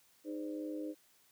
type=harmonic tone with a mistuned harmonic; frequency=102.7 Hz; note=G#2; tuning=19 cents flat; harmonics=3 / 4 / 5 / 6; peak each=-39 / -49 / -45 / -53 dBFS; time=0.24-0.95 s; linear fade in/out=50 ms; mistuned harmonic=6; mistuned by=-93 cents; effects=white hiss -68 dBFS RMS until 1.31 s + high-pass 60 Hz 12 dB/octave